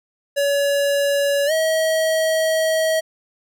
square tone with pitch glide, 566 to 639 Hz, C#5 to D#5, +36 to +46 cents, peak -17 dBFS, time 0.36-3.01 s, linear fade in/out 20 ms, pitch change +210 cents, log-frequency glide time 1.46-1.52 s, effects none

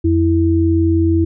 sine tone pair together, 87.06 / 328.7 Hz, F2 / E4, -5 / -5 cents, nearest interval octave + major seventh, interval 2300 cents, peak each -14 / -13 dBFS, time 0.04-1.25 s, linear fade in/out 10 ms, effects none

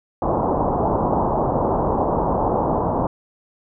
white low-pass noise, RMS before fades -20 dBFS, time 0.22-3.07 s, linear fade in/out 2 ms, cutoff 1000 Hz, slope 48 dB/octave, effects none

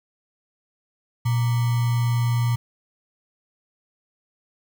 sine tone with sample-and-hold, 119.4 Hz, A#2, 42 cents sharp, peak -18 dBFS, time 1.25-2.56 s, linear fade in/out 10 ms, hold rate 1050 Hz, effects none

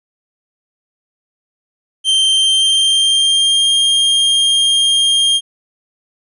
45% pulse tone with pitch glide, 3136 to 3213 Hz, G7 to G7, 0 to +42 cents, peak -10 dBFS, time 2.04-5.41 s, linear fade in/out 50 ms, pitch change +42 cents, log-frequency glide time 2.29-3.72 s, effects resampled to 24000 Hz

